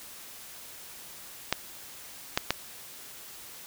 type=clicks; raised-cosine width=0.2 ms; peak=-6 dBFS; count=3; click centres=1.526 / 2.375 / 2.506 s; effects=white hiss -46 dBFS RMS until 3.66 s